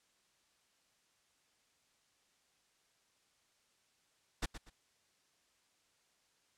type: noise with echo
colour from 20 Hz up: pink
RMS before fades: -35 dBFS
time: 4.42-4.46 s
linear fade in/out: 10 ms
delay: 120 ms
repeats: 2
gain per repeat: -11 dB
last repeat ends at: 4.7 s
effects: white hiss -74 dBFS RMS until 6.57 s + low-pass 8000 Hz 12 dB/octave